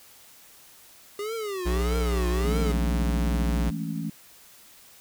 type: tone with vibrato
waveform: square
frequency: 402 Hz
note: G4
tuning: 44 cents sharp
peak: -30 dBFS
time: 1.19-2.72 s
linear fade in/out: 2 ms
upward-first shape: triangle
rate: 1.6 Hz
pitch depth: 240 cents each way
type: tone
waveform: square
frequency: 60 Hz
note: B1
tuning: 49 cents flat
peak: -24 dBFS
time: 1.65-3.71 s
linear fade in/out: 20 ms
type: chord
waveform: sine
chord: A major seventh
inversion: second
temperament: equal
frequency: 164.81 / 207.7 / 220 / 277.2 Hz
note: E3 / G#3 / A3 / C#4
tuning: 0 / 0 / 0 / 0 cents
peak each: -31 / -37 / -34 / -35 dBFS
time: 2.44-4.1 s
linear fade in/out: 5 ms
effects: white hiss -52 dBFS RMS until 5 s